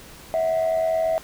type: tone pair together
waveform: sine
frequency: 648 / 737.3 Hz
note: E5 / F#5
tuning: -30 / -6 cents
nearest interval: major second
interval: 224 cents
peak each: -18 / -26 dBFS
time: 0.34-1.18 s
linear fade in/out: 0 ms
effects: tanh soft clip ceiling -16 dBFS + pink hiss -44 dBFS RMS until 1.23 s